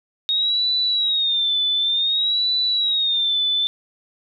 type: tone with vibrato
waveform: sine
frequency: 3729 Hz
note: A#7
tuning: in tune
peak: -17 dBFS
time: 0.29-3.67 s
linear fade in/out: 0 ms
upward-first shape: sine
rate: 0.55 Hz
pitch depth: 110 cents each way
effects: none